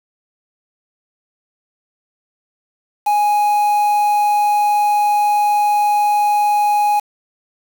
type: tone with quantisation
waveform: triangle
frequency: 830.6 Hz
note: G#5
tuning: in tune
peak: -10 dBFS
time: 3.06-7 s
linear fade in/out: 10 ms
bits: 5
effects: none